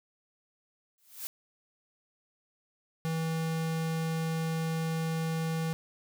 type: noise with exponential growth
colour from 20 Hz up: blue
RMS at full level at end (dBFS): -34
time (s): 0.98-1.27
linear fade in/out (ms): 0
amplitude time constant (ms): 63
type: tone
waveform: square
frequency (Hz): 162.1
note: E3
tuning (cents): -29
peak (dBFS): -30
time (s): 3.05-5.73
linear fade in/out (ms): 0
effects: none